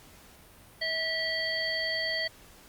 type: harmonic tone with a mistuned harmonic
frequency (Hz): 645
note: E5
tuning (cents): -38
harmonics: 1 / 3 / 5 / 7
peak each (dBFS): -36 / -31 / -38 / -33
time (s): 0.81-2.28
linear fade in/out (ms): 10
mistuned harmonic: 3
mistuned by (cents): +16
effects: pink hiss -54 dBFS RMS until 2.68 s + Opus 48 kbps